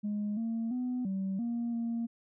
sine tone with pitch steps, 207.9 / 227.5 / 249.7 / 192.3 / 235.5 / 232.2 Hz, G#3 / A#3 / B3 / G3 / A#3 / A#3, +2 / -42 / +19 / -33 / +18 / -7 cents, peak -29 dBFS, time 0.03-2.07 s, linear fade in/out 20 ms, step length 340 ms, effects tanh soft clip ceiling -28 dBFS

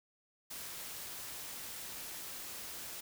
white noise, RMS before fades -45 dBFS, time 0.5-3.01 s, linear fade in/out 10 ms, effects none

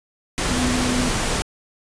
sine tone in noise, 249.1 Hz, B3, 15 cents sharp, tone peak -21 dBFS, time 0.51-1.09 s, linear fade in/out 0 ms, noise pink, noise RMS -22 dBFS, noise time 0.38-1.42 s, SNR -2 dB, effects resampled to 22050 Hz

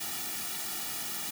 white noise with comb filter, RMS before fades -36 dBFS, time 0-1.31 s, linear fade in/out 10 ms, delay 1.9 ms, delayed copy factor -1, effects none

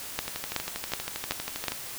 two click trains, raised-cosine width 0.2 ms, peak -9 / -14 dBFS, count 5 / 19, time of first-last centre 0.19-1.683 / 0.28-1.72 s, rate 2.68 / 12.5 Hz, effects white hiss -39 dBFS RMS until 1.98 s

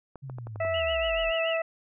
clicks, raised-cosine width 1 ms, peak -28 dBFS, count 6, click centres 0.157 / 0.298 / 0.385 / 0.47 / 0.559 / 0.65 s
sine linear sweep, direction down, 138.59 to 31.56 Hz, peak -36 dBFS, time 0.22-1.32 s, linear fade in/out 20 ms
harmonic tone, 655 Hz, E5, 11 cents flat, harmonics 1 / 2 / 3 / 4, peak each -26 / -37 / -35 / -41 dBFS, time 0.6-1.62 s, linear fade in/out 5 ms
sine tone with vibrato, 2770 Hz, F7, 15 cents flat, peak -31 dBFS, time 0.74-1.57 s, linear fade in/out 2 ms, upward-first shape sine, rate 7 Hz, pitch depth 110 cents each way
effects none

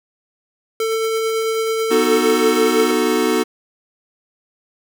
square tone with tremolo, 446 Hz, A4, 23 cents sharp, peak -17 dBFS, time 0.8-2.91 s, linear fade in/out 2 ms, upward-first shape triangle, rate 9.1 Hz, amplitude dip 25%
square chord, B dominant seventh, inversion none, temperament equal, 246.9 / 311.1 / 370 / 440 Hz, B3 / D#4 / F#4 / A4, 0 / 0 / 0 / 0 cents, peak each -22 / -22 / -21 / -20 dBFS, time 1.9-3.44 s, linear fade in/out 20 ms
effects none

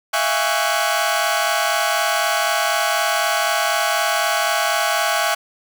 sawtooth tone cluster, 649 / 693 / 822 / 1119 / 1505 Hz, E5 / F5 / G#5 / C#6 / F#6, -27 / -14 / -18 / +16 / +29 cents, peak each -20 dBFS, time 0.13-5.35 s, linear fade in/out 10 ms, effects none

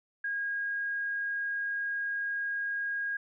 sine tone, 1633 Hz, G#6, 30 cents flat, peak -30 dBFS, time 0.24-3.17 s, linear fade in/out 5 ms, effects none

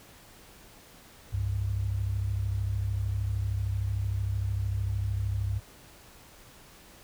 sine tone pair together, 66.81 / 100 Hz, C2 / G2, +37 / +35 cents, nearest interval perfect fifth, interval 698 cents, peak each -32 / -28 dBFS, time 1.32-5.6 s, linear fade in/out 20 ms, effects pink hiss -53 dBFS RMS until 7.03 s

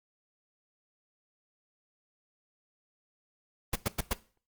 pink noise bursts, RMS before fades -28 dBFS, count 4, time 3.73-4.134 s, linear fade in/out 5 ms, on 26 ms, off 100 ms, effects noise-tail reverb RT60 0.4 s tail -18 dB re dry + Opus 24 kbps

